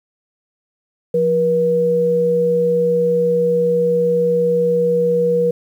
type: tone pair together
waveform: sine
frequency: 173.58 / 481.4 Hz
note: F3 / B4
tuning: -10 / -44 cents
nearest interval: octave + tritone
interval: 1766 cents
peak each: -22 / -13 dBFS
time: 1.14-5.51 s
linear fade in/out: 5 ms
effects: 8-bit